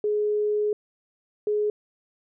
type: tone bursts at uneven times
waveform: sine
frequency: 419.7 Hz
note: G#4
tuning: 18 cents sharp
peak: -21 dBFS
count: 2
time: 0.04-0.73 / 1.47-1.7 s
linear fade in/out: 2 ms
effects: none